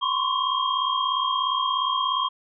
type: tone cluster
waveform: sine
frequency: 1020 / 1057 / 1120 / 3221 Hz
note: C6 / C6 / C#6 / G7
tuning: -44 / +17 / +18 / +46 cents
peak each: -27 dBFS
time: 0.01-2.29 s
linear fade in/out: 20 ms
effects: none